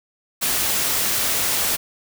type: noise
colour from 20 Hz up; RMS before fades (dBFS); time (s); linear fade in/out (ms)
white; -21; 0.41-1.77; 20
effects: none